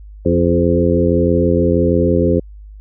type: harmonic tone with a mistuned harmonic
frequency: 86.3 Hz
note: F2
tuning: 20 cents flat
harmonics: 1 / 2 / 3 / 4 / 5 / 6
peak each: -18 / -18 / -18 / -18 / -18 / -18 dBFS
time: 0.25-2.4 s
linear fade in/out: 10 ms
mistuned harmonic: 5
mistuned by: -19 cents
effects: added 51 Hz sine -33 dBFS peak until 2.8 s